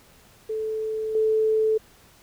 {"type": "tone with level steps", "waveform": "sine", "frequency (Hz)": 437.1, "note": "A4", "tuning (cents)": -11, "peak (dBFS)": [-25, -18], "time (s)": [0.49, 1.78], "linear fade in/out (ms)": 10, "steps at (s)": 1.15, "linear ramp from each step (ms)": 2, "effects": ["pink hiss -54 dBFS RMS until 2.22 s"]}